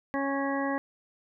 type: harmonic tone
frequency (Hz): 276.1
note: C#4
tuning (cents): -7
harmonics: 1 / 2 / 3 / 4 / 6 / 7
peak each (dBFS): -30 / -33 / -35 / -36 / -38 / -38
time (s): 0.14-0.78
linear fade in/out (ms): 0
effects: none